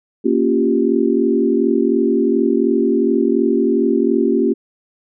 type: chord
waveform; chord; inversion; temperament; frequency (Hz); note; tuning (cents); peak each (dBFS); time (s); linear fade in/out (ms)
sine; G half-diminished seventh; first; equal; 233.1 / 277.2 / 349.2 / 392; Bb3 / Db4 / F4 / G4; 0 / 0 / 0 / 0; -18; 0.24-4.54; 20
effects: none